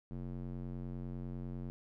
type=tone with band-pass filter; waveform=square; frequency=45 Hz; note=F#1; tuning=47 cents flat; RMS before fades=-42 dBFS; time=0.11-1.7 s; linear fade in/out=0 ms; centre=190 Hz; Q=1.2; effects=none